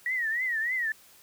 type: tone with vibrato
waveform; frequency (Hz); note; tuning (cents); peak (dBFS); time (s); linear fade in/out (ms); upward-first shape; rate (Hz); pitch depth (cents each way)
sine; 1900; A#6; +33; -26; 0.06-0.92; 2; triangle; 3.3; 170
effects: white hiss -56 dBFS RMS until 1.22 s